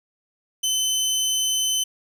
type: tone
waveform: 20% pulse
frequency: 3050 Hz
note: G7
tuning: 48 cents flat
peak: -15 dBFS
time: 0.63-1.84 s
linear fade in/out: 10 ms
effects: none